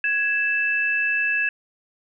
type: tone pair together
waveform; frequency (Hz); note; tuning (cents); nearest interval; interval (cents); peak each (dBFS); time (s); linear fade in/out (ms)
sine; 1665.6 / 2637; G#6 / E7; +5 / 0; minor sixth; 795; -22; 0.04-1.49; 2
effects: none